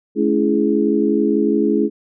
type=tone cluster; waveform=sine; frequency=215 / 281.5 / 333.1 / 417.7 Hz; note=A3 / C#4 / E4 / G#4; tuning=-40 / +27 / +18 / +10 cents; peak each=-19 dBFS; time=0.15-1.9 s; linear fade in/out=50 ms; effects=none